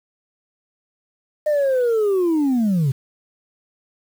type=linear sweep; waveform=sine; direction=down; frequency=613 to 125.3 Hz; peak=-13 dBFS; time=1.46-2.92 s; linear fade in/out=10 ms; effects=tanh soft clip ceiling -14 dBFS + 7-bit